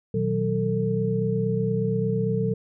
sine tone cluster, 122 / 158.2 / 186.8 / 446.3 Hz, B2 / D#3 / F#3 / A4, -21 / +29 / +17 / +25 cents, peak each -27 / -30 / -26 / -26 dBFS, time 0.14-2.54 s, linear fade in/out 5 ms, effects none

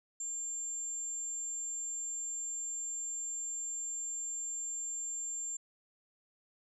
sine tone, 7330 Hz, A#8, 30 cents flat, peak -36 dBFS, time 0.2-5.57 s, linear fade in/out 5 ms, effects none

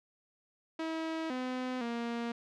sawtooth tone with pitch steps, 322.4 / 254.4 / 234.8 Hz, E4 / C4 / A#3, -38 / -48 / +13 cents, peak -30 dBFS, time 0.79-2.32 s, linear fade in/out 5 ms, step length 510 ms, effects low-pass 4000 Hz 12 dB/octave

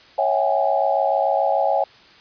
sine tone cluster, 553 / 652 / 757 / 824 Hz, C#5 / E5 / F#5 / G#5, -4 / -19 / +39 / -14 cents, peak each -22 dBFS, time 0.18-1.84 s, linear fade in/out 5 ms, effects white hiss -48 dBFS RMS until 2.2 s + resampled to 11025 Hz

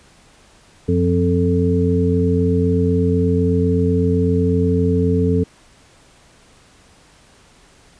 harmonic tone with a mistuned harmonic, 87.9 Hz, F2, 12 cents sharp, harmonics 1 / 2 / 3 / 5, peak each -18 / -19 / -20 / -19 dBFS, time 0.88-5.44 s, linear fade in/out 10 ms, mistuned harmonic 1, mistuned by +78 cents, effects pink hiss -50 dBFS RMS until 7.99 s + resampled to 22050 Hz

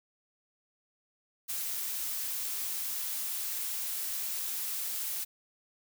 blue noise, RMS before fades -35 dBFS, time 1.48-5.25 s, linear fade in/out 20 ms, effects none

